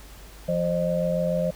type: tone cluster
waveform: sine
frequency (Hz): 171.4 / 528 / 615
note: F3 / C5 / D#5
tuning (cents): -32 / +16 / -20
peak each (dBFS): -26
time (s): 0.48-1.51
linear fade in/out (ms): 10
effects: added 50 Hz sine -44 dBFS peak until 1.55 s + pink hiss -48 dBFS RMS until 1.55 s